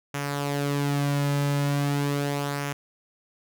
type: tone with flanger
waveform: sawtooth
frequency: 142.7 Hz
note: D3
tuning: 49 cents flat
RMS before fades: -26 dBFS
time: 0.14-2.73 s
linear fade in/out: 5 ms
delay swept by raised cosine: 0.23 to 2.73 ms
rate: 0.39 Hz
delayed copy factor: -0.5
effects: none